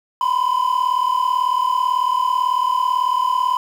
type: tone pair together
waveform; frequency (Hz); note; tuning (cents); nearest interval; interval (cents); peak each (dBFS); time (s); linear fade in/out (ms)
triangle; 987.8 / 1025.9; B5 / C6; 0 / -34; minor second; 66; -16 / -16; 0.21-3.57; 2
effects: tanh soft clip ceiling -8 dBFS + 7-bit